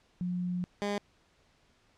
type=tone pair in turn; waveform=sine / 15% pulse; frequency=178.8 / 203.9 Hz; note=F3 / G#3; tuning=+41 / -32 cents; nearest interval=major second; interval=227 cents; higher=second; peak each=-30 / -24 dBFS; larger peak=second; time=0.21-0.64 / 0.82-0.98 s; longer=first; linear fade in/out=0 ms; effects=pink hiss -67 dBFS RMS until 1.97 s + low-pass 6000 Hz 12 dB/octave